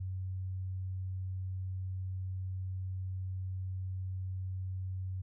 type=tone; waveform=sine; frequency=93.5 Hz; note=F#2; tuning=19 cents sharp; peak=-35 dBFS; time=0-5.22 s; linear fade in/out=10 ms; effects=none

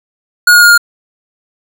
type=tone with pitch steps; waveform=square; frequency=1443 / 1433.9 / 1424.8 / 1415.8 Hz; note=F#6 / F6 / F6 / F6; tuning=-44 / +45 / +34 / +23 cents; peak=-3 dBFS; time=0.47-0.778 s; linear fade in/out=5 ms; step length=77 ms; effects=none

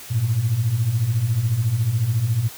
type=beating tone pair; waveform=sine; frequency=103.83 / 117.83 Hz; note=G#2 / A#2; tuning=0 / +19 cents; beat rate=14 Hz; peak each=-23 / -18 dBFS; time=0.1-2.49 s; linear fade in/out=20 ms; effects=tanh soft clip ceiling -10 dBFS + white hiss -39 dBFS RMS until 2.57 s

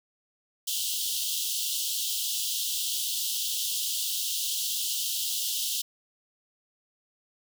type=high-pass noise; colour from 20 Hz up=pink; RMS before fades=-30 dBFS; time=0.67-5.82 s; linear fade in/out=10 ms; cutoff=2900 Hz; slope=96 dB/octave; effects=none

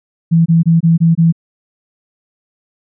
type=tone bursts; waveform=sine; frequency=165.6 Hz; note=E3; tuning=8 cents sharp; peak=-6 dBFS; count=6; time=0.31-1.325 s; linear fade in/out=20 ms; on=150 ms; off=23 ms; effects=none

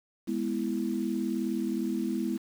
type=chord; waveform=sine; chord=E major; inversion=first; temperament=equal; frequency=207.7 / 246.9 / 329.6 Hz; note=G#3 / B3 / E4; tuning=0 / 0 / 0 cents; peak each=-32 dBFS; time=0.27-2.38 s; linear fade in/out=20 ms; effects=8-bit

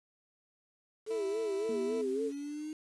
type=tone with vibrato; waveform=sine; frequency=417 Hz; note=G#4; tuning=7 cents sharp; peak=-31 dBFS; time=1.06-2.32 s; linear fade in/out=50 ms; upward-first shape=sine; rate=3.6 Hz; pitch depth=130 cents each way
type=tone; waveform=20% pulse; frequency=329.6 Hz; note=E4; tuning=in tune; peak=-38 dBFS; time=1.1-2.02 s; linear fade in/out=10 ms
type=linear sweep; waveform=sine; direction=up; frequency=231.8 to 311.1 Hz; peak=-37 dBFS; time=1.69-2.73 s; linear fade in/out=2 ms
effects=resampled to 22050 Hz + 9-bit

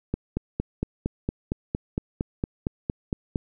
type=click train; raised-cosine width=3 ms; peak=-12 dBFS; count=15; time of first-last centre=0.14-3.358 s; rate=4.35 Hz; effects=none

